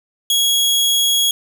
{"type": "tone", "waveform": "sawtooth", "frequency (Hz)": 3322, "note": "G#7", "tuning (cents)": 0, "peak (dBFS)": -10, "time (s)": [0.3, 1.31], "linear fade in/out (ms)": 2, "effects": []}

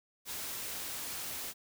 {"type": "noise", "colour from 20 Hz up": "white", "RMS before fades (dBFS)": -40, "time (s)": [0.25, 1.54], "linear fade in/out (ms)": 50, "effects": []}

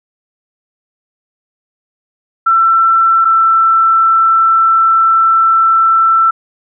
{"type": "tone pair in turn", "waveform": "sine", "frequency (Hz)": [1341, 1334.7], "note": ["E6", "E6"], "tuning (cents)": [29, 21], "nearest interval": "unison", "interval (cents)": 8, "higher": "first", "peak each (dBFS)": -6, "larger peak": "neither", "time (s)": [[2.46, 3.25], [3.25, 6.31]], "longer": "second", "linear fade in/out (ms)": 10, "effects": []}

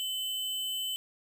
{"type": "tone with sample-and-hold", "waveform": "sine", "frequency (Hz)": 3038, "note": "F#7", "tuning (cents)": 45, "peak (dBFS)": -31, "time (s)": [0, 0.96], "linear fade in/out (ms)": 0, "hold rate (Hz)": 11025, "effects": []}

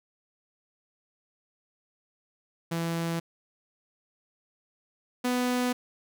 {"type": "tone pair in turn", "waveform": "sawtooth", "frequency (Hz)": [166.9, 248.3], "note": ["E3", "B3"], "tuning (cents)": [22, 9], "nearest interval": "perfect fifth", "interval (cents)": 687, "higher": "second", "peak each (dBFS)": [-24, -21], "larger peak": "second", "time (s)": [[2.71, 3.2], [5.24, 5.73]], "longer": "neither", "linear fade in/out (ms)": 10, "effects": []}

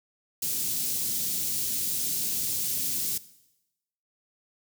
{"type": "band-stop noise", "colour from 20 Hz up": "white", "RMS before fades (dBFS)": -29, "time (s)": [0.42, 3.18], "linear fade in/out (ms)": 5, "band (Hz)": [260, 4800], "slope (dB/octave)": 12, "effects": ["noise-tail reverb RT60 0.9 s tail -17 dB re dry", "high-pass 100 Hz 12 dB/octave"]}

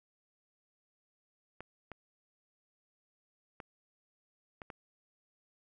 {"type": "clicks", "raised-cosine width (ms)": 0.5, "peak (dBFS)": -29, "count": 5, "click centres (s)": [1.606, 1.917, 3.602, 4.618, 4.702], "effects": []}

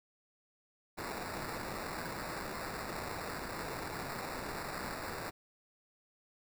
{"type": "noise with sample-and-hold", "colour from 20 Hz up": "white", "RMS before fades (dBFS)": -41, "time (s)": [0.97, 5.31], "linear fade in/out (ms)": 20, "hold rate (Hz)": 3150, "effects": []}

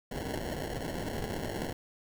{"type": "noise with sample-and-hold", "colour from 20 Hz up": "white", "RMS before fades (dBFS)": -36, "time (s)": [0.11, 1.73], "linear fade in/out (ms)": 5, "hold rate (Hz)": 1225, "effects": []}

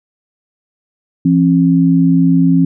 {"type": "tone pair together", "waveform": "sine", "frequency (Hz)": [169.59, 269.2], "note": ["E3", "C4"], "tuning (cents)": [49, 49], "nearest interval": "minor sixth", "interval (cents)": 800, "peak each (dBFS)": -10, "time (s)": [1.25, 2.65], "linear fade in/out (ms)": 5, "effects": []}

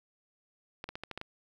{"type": "clicks", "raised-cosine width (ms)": 0.3, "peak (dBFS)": -23, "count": 7, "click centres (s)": [0.841, 0.89, 0.955, 1.036, 1.113, 1.176, 1.214], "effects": ["9-bit"]}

